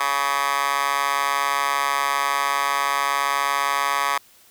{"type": "tone with high-pass filter", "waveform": "10% pulse", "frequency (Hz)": 140.4, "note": "C#3", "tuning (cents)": 22, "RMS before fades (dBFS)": -22, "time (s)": [0, 4.18], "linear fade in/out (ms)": 5, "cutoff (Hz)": 1200, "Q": 6.3, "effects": ["white hiss -53 dBFS RMS until 4.5 s"]}